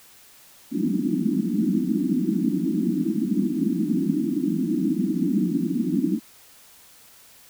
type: band-pass noise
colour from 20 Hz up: white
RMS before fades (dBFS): -23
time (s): 0.71-6.2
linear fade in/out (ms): 50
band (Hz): 170 to 330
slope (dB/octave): 96
effects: white hiss -51 dBFS RMS until 7.49 s